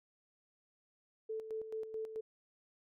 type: tone with tremolo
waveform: sine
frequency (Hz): 440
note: A4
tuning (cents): 0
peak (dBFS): -37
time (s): 1.29-2.21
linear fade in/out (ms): 10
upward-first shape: square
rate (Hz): 4.6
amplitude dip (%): 60
effects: none